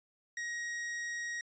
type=tone; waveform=45% pulse; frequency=1889 Hz; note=A#6; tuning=22 cents sharp; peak=-36 dBFS; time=0.37-1.41 s; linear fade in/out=2 ms; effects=resampled to 16000 Hz